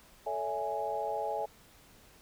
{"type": "chord", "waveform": "sine", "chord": "A major seventh", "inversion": "none", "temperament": "equal with one note detuned", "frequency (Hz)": [440, 565.7, 659.3, 830.6], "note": ["A4", "C#5", "E5", "G#5"], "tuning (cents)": [0, 35, 0, 0], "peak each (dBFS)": [-39, -38, -37, -35], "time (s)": [0.26, 1.46], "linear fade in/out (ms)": 10, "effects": ["pink hiss -59 dBFS RMS until 2.21 s"]}